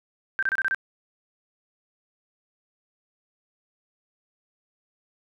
sine tone bursts, 1568 Hz, G6, in tune, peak -21 dBFS, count 6, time 0.39-0.746 s, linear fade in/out 0 ms, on 36 ms, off 28 ms, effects none

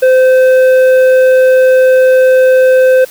triangle tone with tanh clipping, 516 Hz, C5, 24 cents flat, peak -5 dBFS, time 0.02-3.05 s, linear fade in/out 10 ms, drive 12 dB, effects white hiss -34 dBFS RMS until 3.1 s

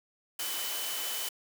sine tone in noise, 3021 Hz, F#7, 35 cents sharp, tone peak -40 dBFS, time 0.39-1.29 s, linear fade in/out 5 ms, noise white, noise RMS -35 dBFS, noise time 0.39-1.29 s, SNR -8 dB, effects high-pass 400 Hz 12 dB/octave

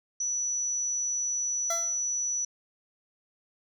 sine tone, 5920 Hz, F#8, in tune, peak -27 dBFS, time 0.2-2.45 s, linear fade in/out 5 ms
25% pulse tone with exponential decay, 674 Hz, E5, 38 cents sharp, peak -24 dBFS, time 1.7-2.03 s, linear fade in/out 5 ms, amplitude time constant 71 ms
effects none

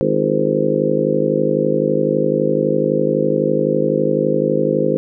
harmonic tone with a mistuned harmonic, 51.91 Hz, G#1, in tune, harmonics 3 / 4 / 5 / 6 / 7 / 8 / 9 / 10, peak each -23 / -23 / -24 / -23 / -24 / -21 / -22 / -19 dBFS, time 0.01-4.97 s, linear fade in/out 0 ms, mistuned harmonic 7, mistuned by -65 cents, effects none

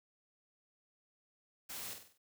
white noise with echo, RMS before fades -45 dBFS, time 1.69-1.94 s, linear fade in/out 10 ms, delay 48 ms, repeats 5, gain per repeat -6 dB, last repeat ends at 2.18 s, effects none

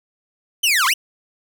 sawtooth linear two-way sweep, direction down then up, 3119 to 977 to 3119 Hz, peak -11 dBFS, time 0.63-0.94 s, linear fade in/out 10 ms, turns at 0.86 s, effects none

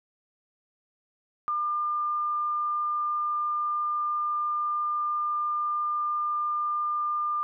sine tone, 1201 Hz, D6, 38 cents sharp, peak -25 dBFS, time 1.48-7.43 s, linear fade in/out 0 ms, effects none

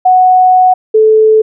sine tone pair in turn, 739 / 435.9 Hz, F#5 / A4, -2 / -16 cents, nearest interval major sixth, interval 914 cents, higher first, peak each -3 dBFS, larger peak neither, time 0.05-0.74 / 0.94-1.42 s, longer first, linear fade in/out 10 ms, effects none

